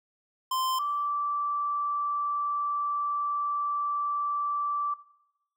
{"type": "tone pair in turn", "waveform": ["square", "sine"], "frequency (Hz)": [1040, 1164.7], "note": ["C6", "D6"], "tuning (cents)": [-11, -15], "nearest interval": "major second", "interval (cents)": 196, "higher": "second", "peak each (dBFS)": -27, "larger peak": "neither", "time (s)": [[0.51, 0.79], [0.79, 4.94]], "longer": "second", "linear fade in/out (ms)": 5, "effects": ["noise-tail reverb RT60 0.9 s tail -17 dB re dry"]}